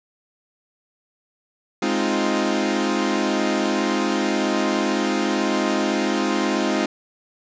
sawtooth chord, F minor seventh, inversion first, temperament equal, 207.7 / 261.6 / 311.1 / 349.2 Hz, Ab3 / C4 / Eb4 / F4, 0 / 0 / 0 / 0 cents, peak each -21 dBFS, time 1.82-6.86 s, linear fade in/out 5 ms, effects resampled to 16000 Hz + 8-bit

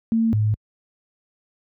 sine tone pair in turn, 226 / 107.09 Hz, A3 / A2, +47 / -46 cents, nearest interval octave + minor second, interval 1293 cents, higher first, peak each -16 dBFS, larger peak neither, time 0.12-0.33 / 0.33-0.54 s, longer neither, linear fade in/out 0 ms, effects high-pass 60 Hz 12 dB/octave

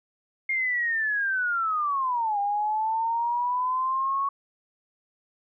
sine linear two-way sweep, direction down then up, 2137 to 802 to 1113 Hz, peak -23 dBFS, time 0.49-4.29 s, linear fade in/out 5 ms, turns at 2.39 s, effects none

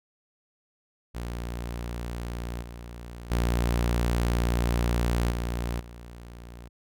sawtooth tone with level steps, 59 Hz, A#1, 22 cents sharp, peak -28 / -35 / -19 / -24 / -38 dBFS, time 1.14-6.69 s, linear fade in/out 20 ms, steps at 2.61 / 3.3 / 5.3 / 5.79 s, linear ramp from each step 20 ms, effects none

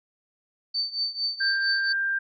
sine tone with tremolo, 4557 Hz, C#8, 47 cents sharp, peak -22 dBFS, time 0.74-1.93 s, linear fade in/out 10 ms, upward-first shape triangle, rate 4.4 Hz, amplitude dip 90%
sine tone, 1587 Hz, G6, 21 cents sharp, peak -23 dBFS, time 1.4-2.19 s, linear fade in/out 10 ms
effects none

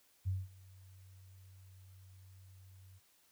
sine tone with ADSR envelope, 94.2 Hz, F#2, 32 cents sharp, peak -31 dBFS, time 0.25-3 s, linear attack 28 ms, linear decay 200 ms, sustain -24 dB, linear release 34 ms, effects white hiss -70 dBFS RMS until 3.31 s

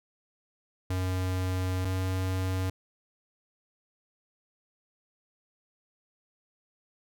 square tone pair in turn, 92.5 / 93.47 Hz, F#2 / F#2, 0 / +18 cents, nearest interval unison, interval 18 cents, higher second, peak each -28 dBFS, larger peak neither, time 0.9-1.85 / 1.85-2.7 s, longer first, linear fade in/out 5 ms, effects none

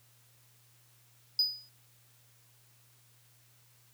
triangle tone with exponential decay, 4967 Hz, D#8, 4 cents flat, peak -20 dBFS, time 1.39-1.69 s, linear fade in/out 2 ms, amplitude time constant 65 ms, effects added 119 Hz sine -65 dBFS peak until 3.93 s + white hiss -65 dBFS RMS until 3.93 s

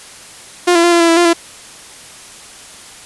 sawtooth tone with pitch steps, 353.6 / 338.1 / 346.4 / 341.5 / 335.8 / 331.6 / 347.8 / 337.3 Hz, F4 / E4 / F4 / F4 / E4 / E4 / F4 / E4, +22 / +44 / -14 / -39 / +32 / +10 / -7 / +40 cents, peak -4 dBFS, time 0.67-1.334 s, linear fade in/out 10 ms, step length 83 ms, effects white hiss -36 dBFS RMS until 3.05 s + resampled to 24000 Hz

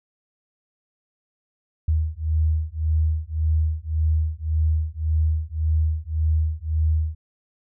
sine beating tone pair, 77.78 / 79.58 Hz, D#2 / D#2, 0 / +40 cents, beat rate 1.8 Hz, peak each -22 dBFS, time 1.88-7.15 s, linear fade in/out 5 ms, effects none

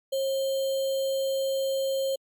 sine tone with sample-and-hold, 539 Hz, C#5, 49 cents flat, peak -24 dBFS, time 0.12-2.16 s, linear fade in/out 10 ms, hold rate 3675 Hz, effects MP3 96 kbps

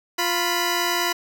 10% pulse tone pair together, 349.2 / 987.8 Hz, F4 / B5, 0 / 0 cents, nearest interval octave + tritone, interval 1800 cents, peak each -15 dBFS, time 0.18-1.13 s, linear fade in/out 10 ms, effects none

